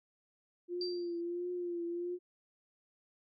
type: tone with vibrato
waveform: sine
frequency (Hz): 349.2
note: F4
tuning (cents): 0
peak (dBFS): -35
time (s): 0.68-2.19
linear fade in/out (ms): 50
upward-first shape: triangle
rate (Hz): 1.5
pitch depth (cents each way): 48
type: tone with exponential decay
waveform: sine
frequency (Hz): 4689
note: D8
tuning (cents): -4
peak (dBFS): -35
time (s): 0.81-1.21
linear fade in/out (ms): 2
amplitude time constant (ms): 86
effects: none